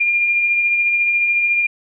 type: tone with tremolo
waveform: sine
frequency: 2405 Hz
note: D7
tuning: 41 cents sharp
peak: -12 dBFS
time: 0-1.67 s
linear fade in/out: 10 ms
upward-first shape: triangle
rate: 14 Hz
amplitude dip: 35%
effects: none